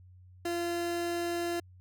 30% pulse tone, 343.8 Hz, F4, 27 cents flat, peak -28 dBFS, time 0.45-1.6 s, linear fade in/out 5 ms, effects added 91 Hz sine -52 dBFS peak until 1.8 s

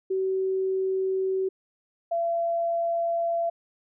sine tone pair in turn, 380 / 677.1 Hz, F#4 / E5, +46 / +46 cents, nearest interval minor seventh, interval 1000 cents, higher second, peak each -23 dBFS, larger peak neither, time 0.1-1.49 / 2.11-3.5 s, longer neither, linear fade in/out 10 ms, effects none

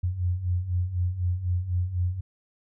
sine beating tone pair, 86.9 / 90.9 Hz, F2 / F#2, -8 / -30 cents, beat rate 4 Hz, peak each -30 / -25 dBFS, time 0.03-2.21 s, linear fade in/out 10 ms, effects none

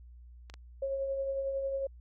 clicks, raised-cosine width 0.2 ms, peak -30 dBFS, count 2, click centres 0.499 / 0.54 s
sine tone with tremolo, 544 Hz, C#5, 33 cents flat, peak -29 dBFS, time 0.82-1.87 s, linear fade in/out 5 ms, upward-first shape triangle, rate 11 Hz, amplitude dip 40%
effects added 60 Hz sine -49 dBFS peak until 2 s

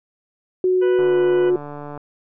sine tone with pitch glide, 368.5 to 361.1 Hz, F#4 to F#4, -7 to -42 cents, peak -14 dBFS, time 0.64-1.56 s, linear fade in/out 2 ms, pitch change -35 cents, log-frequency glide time 0.99-1.18 s
harmonic tone, 493.9 Hz, B4, in tune, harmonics 1 / 2 / 3 / 4 / 5 / 6, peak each -23 / -35 / -33 / -43 / -45 / -43 dBFS, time 0.81-1.51 s, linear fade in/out 20 ms
click train, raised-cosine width 1 ms, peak -20 dBFS, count 145, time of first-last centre 0.99-1.976 s, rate 146 Hz
effects none

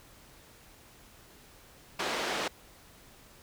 pink band-pass noise, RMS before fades -33 dBFS, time 1.99-2.48 s, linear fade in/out 5 ms, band 370 to 4800 Hz, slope 12 dB/octave, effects pink hiss -56 dBFS RMS until 3.42 s

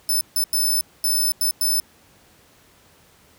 5% pulse tone bursts at uneven times, 5274 Hz, E8, in tune, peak -12 dBFS, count 6, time 0.09-0.21 / 0.36-0.44 / 0.53-0.81 / 1.04-1.32 / 1.41-1.51 / 1.61-1.8 s, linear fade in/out 2 ms, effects pink hiss -54 dBFS RMS until 3.38 s + high-pass 60 Hz 12 dB/octave

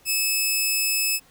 10% pulse tone, 2600 Hz, E7, 24 cents flat, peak -12 dBFS, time 0.05-1.2 s, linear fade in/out 50 ms, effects pink hiss -56 dBFS RMS until 1.3 s

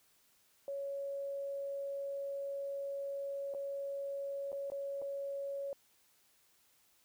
sine tone with dropouts, 557 Hz, C#5, 8 cents sharp, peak -37 dBFS, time 0.68-5.73 s, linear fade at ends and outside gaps 1 ms, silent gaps 3.539-3.547 / 4.519-4.528 / 4.701-4.719 / 5.017-5.022 s, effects white hiss -70 dBFS RMS until 7.04 s

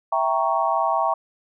sine chord, E diminished seventh, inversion none, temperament equal, 659.3 / 784 / 932.3 / 1108.7 Hz, E5 / G5 / Bb5 / Db6, 0 / 0 / 0 / 0 cents, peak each -24 dBFS, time 0.12-1.14 s, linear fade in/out 5 ms, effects none

